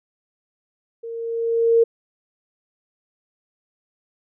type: tone with level ramp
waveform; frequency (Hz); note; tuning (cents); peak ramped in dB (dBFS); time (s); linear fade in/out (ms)
sine; 460.6; A#4; -21; -30 to -10; 1.03-1.84; 10
effects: none